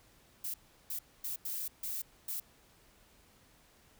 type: noise bursts at uneven times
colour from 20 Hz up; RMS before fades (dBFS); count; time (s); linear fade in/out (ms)
violet; -38; 6; 0.44-0.54 / 0.9-0.99 / 1.24-1.36 / 1.45-1.68 / 1.83-2.02 / 2.28-2.4; 5
effects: pink hiss -64 dBFS RMS until 3.99 s